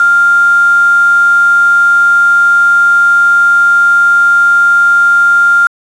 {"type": "tone with quantisation", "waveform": "sine", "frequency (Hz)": 1396.9, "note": "F6", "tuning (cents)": 0, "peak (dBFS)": -4, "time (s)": [0, 5.67], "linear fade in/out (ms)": 2, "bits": 4, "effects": ["resampled to 24000 Hz"]}